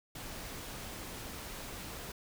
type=noise; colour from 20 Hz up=pink; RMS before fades=-44 dBFS; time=0.15-2.12 s; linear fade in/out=5 ms; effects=none